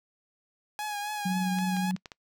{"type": "tone with vibrato", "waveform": "sawtooth", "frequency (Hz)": 832, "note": "G#5", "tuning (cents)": 3, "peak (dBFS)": -28, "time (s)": [0.79, 1.91], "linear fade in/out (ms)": 0, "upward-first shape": "triangle", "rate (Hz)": 3.8, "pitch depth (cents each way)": 43}
{"type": "tone with tremolo", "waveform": "sine", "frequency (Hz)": 185, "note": "F#3", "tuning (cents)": 0, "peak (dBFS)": -25, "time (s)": [1.25, 1.96], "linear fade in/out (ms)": 10, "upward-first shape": "sine", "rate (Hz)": 19, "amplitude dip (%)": 25}
{"type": "clicks", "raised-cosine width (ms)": 0.2, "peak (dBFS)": -24, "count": 5, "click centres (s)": [1.587, 1.767, 1.964, 2.058, 2.118]}
{"effects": ["noise-tail reverb RT60 0.1 s tail -24 dB re dry"]}